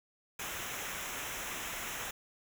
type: noise with comb filter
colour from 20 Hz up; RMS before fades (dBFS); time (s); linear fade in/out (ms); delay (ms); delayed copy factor
pink; -40; 0.39-2.11; 5; 0.22; -0.75
effects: none